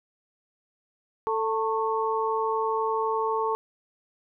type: tone cluster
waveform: sine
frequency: 442.2 / 894 / 1098 Hz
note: A4 / A5 / C#6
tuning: +9 / +27 / -17 cents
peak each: -27 / -28 / -29 dBFS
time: 1.27-3.55 s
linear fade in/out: 0 ms
effects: none